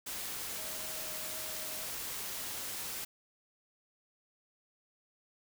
sine tone in noise, 627 Hz, D#5, 13 cents sharp, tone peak -51 dBFS, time 0.57-1.86 s, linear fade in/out 10 ms, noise white, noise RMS -40 dBFS, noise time 0.06-3.05 s, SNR -14 dB, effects none

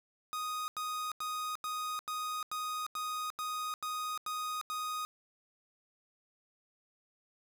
45% pulse tone bursts, 1244.5 Hz, D#6, in tune, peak -35 dBFS, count 11, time 0.33-5.05 s, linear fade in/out 0 ms, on 350 ms, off 87 ms, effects none

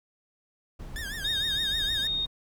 brown noise, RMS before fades -40 dBFS, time 0.79-2.27 s, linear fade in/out 10 ms
sawtooth tone with vibrato, 1706 Hz, G#6, 46 cents sharp, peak -31 dBFS, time 0.96-2.07 s, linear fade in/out 0 ms, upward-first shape triangle, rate 6.5 Hz, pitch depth 160 cents each way
sine tone, 3706 Hz, A#7, 11 cents flat, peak -26 dBFS, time 1.24-2.26 s, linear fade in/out 10 ms
effects none

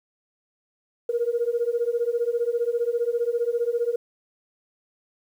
sine beating tone pair, 466.2 / 481.2 Hz, A#4 / B4, 0 / -45 cents, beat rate 15 Hz, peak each -24 dBFS, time 1.09-3.96 s, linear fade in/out 5 ms, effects tanh soft clip ceiling -14 dBFS + 9-bit

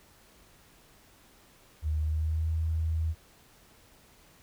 sine tone with pitch glide, 76.9 to 80.4 Hz, D#2 to E2, -20 to -43 cents, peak -26 dBFS, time 1.82-3.15 s, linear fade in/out 50 ms, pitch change +77 cents, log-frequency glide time 2.01-2.49 s, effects pink hiss -59 dBFS RMS until 4.42 s

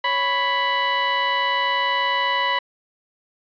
20% pulse tone pair together, 554.4 / 988.5 Hz, C#5 / B5, 0 / +1 cents, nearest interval minor seventh, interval 1001 cents, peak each -23 / -14 dBFS, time 0.04-2.59 s, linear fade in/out 5 ms, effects resampled to 11025 Hz

